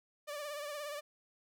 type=tone with vibrato; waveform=sawtooth; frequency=587.3 Hz; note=D5; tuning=in tune; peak=-36 dBFS; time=0.27-1.01 s; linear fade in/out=20 ms; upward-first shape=triangle; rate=17 Hz; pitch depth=65 cents each way; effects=none